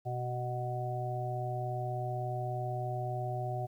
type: harmonic tone with a mistuned harmonic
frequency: 123.4 Hz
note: B2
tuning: 1 cent flat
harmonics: 1 / 3 / 5 / 6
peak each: -35 / -43 / -41 / -38 dBFS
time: 0.05-3.67 s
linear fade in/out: 20 ms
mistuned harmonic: 3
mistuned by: +22 cents
effects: 11-bit